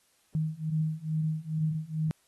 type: beating tone pair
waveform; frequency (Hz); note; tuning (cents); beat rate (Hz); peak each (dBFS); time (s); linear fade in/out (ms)
sine; 155.56 / 157.86; D#3 / D#3; 0 / +25; 2.3; -31 / -30; 0.35-2.11; 0
effects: white hiss -68 dBFS RMS until 2.27 s + AAC 32 kbps